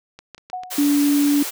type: clicks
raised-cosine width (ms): 0.2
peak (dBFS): -22 / -19 / -28 / -21 / -21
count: 5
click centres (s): 0.19 / 0.347 / 0.38 / 0.5 / 0.635
type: tone with exponential decay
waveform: sine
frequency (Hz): 734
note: F#5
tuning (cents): -14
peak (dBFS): -23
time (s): 0.53-0.99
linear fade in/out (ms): 2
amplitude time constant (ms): 100
type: high-pass noise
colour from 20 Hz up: white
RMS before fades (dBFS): -28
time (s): 0.7-1.51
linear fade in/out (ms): 20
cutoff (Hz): 320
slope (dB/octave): 96
type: tone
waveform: sine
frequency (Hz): 288.1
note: D4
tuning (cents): -33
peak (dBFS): -14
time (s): 0.78-1.43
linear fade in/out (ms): 5
effects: none